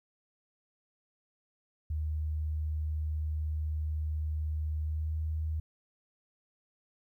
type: tone with pitch glide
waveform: sine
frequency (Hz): 77 to 78.39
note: D#2 to D#2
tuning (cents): -17 to +13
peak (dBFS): -30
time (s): 1.9-5.6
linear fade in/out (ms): 5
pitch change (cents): +30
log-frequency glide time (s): 4.83-5.14
effects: 12-bit